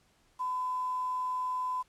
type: tone with quantisation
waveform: sine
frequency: 1010 Hz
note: B5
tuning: 39 cents sharp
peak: -30 dBFS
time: 0.39-1.83 s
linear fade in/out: 20 ms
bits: 9
effects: pink hiss -68 dBFS RMS until 1.88 s + low-pass 10000 Hz 12 dB/octave